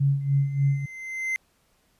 sine tone with tremolo, 139.3 Hz, C#3, 9 cents sharp, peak -17 dBFS, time 0-0.86 s, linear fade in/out 10 ms, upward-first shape sine, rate 3.4 Hz, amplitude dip 70%
triangle tone with exponential growth, 2072 Hz, C7, 17 cents flat, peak -21 dBFS, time 0.21-1.36 s, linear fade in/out 0 ms, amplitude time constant 250 ms
effects pink hiss -66 dBFS RMS until 1.99 s + resampled to 32000 Hz

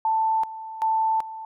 sine tone with tremolo, 885 Hz, A5, 10 cents sharp, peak -19 dBFS, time 0.05-1.45 s, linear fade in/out 2 ms, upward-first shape square, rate 1.3 Hz, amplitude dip 80%, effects none

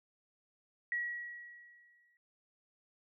sine tone with exponential decay, 1918 Hz, A#6, 49 cents sharp, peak -31 dBFS, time 0.92-2.17 s, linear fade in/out 1 ms, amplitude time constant 270 ms, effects none

